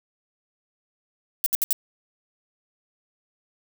violet noise bursts, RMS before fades -21 dBFS, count 4, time 1.44-1.729 s, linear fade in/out 0 ms, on 22 ms, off 67 ms, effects none

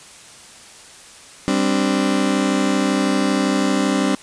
35% pulse chord, G suspended fourth, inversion none, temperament just, 196 / 261.3 / 294 Hz, G3 / C4 / D4, 0 / -2 / +2 cents, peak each -19 dBFS, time 1.48-4.15 s, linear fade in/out 0 ms, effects white hiss -42 dBFS RMS until 4.22 s + resampled to 22050 Hz

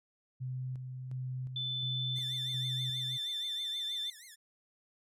sine tone with tremolo, 128.4 Hz, C3, 32 cents flat, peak -35 dBFS, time 0.4-3.18 s, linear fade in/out 20 ms, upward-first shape square, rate 1.4 Hz, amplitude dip 40%
sine tone with pitch glide, 3520 to 3549 Hz, A7 to A7, 0 to +14 cents, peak -34 dBFS, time 1.56-4.1 s, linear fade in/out 2 ms, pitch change +14 cents, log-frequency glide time 1.91-2.48 s
5% pulse tone with vibrato, 1913 Hz, A#6, 44 cents sharp, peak -39 dBFS, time 2.15-4.36 s, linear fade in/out 20 ms, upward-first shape triangle, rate 6.3 Hz, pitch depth 230 cents each way
effects low-pass 11000 Hz 12 dB/octave

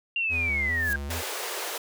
sine linear sweep, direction down, 2796 to 1586 Hz, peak -24 dBFS, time 0.16-0.96 s, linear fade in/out 2 ms
square tone with vibrato, 76.6 Hz, D#2, 27 cents flat, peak -32 dBFS, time 0.29-1.23 s, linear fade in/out 50 ms, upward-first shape square, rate 2.5 Hz, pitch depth 140 cents each way
blue noise with exponential growth, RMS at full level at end -34 dBFS, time 0.61-0.93 s, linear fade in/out 0 ms, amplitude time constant 68 ms
pink high-pass noise, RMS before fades -33 dBFS, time 1.1-1.78 s, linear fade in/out 5 ms, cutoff 370 Hz, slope 48 dB/octave
effects none

